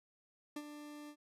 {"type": "tone with ADSR envelope", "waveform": "40% pulse", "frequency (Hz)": 296.1, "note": "D4", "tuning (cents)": 14, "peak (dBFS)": -38, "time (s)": [0.56, 1.16], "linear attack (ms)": 5, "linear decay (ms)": 51, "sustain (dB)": -9, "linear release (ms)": 69, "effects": ["resampled to 32000 Hz"]}